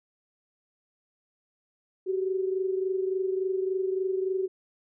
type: tone pair together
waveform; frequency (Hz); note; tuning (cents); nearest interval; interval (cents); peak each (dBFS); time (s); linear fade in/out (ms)
sine; 376.2 / 399.7; F#4 / G4; +29 / +34; minor second; 105; -26 / -33; 2.06-4.48; 20
effects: none